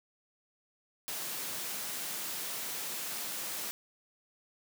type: high-pass noise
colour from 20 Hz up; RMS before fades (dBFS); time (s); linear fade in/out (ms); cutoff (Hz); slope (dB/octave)
white; -38; 1.08-3.71; 0; 130; 48
effects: none